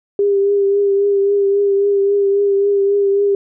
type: tone with vibrato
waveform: sine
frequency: 400 Hz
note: G4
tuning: 35 cents sharp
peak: -11 dBFS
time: 0.19-3.35 s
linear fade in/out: 2 ms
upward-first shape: triangle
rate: 3.7 Hz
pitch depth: 30 cents each way
effects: none